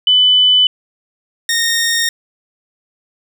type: tone pair in turn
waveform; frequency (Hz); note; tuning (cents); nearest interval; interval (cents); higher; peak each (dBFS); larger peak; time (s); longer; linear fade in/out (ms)
sine / 15% pulse; 3000 / 1847.5; F#7 / A#6; +23 / -16; minor sixth; 839; first; -7; neither; 0.07-0.67 / 1.49-2.09; neither; 2
effects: none